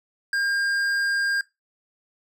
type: tone with hard clipping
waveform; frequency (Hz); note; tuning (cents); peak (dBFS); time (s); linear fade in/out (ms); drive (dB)
sine; 1607; G6; +43; -23; 0.33-1.41; 2; 9
effects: noise-tail reverb RT60 0.2 s tail -20 dB re dry